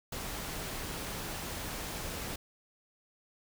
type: noise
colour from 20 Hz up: pink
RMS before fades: -39 dBFS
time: 0.12-2.36 s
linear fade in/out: 5 ms
effects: none